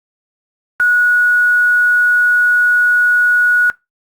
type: tone with quantisation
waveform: sine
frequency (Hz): 1460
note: F#6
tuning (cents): -24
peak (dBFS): -9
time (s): 0.8-3.7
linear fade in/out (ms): 0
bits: 6
effects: noise-tail reverb RT60 0.2 s tail -21 dB re dry + Opus 48 kbps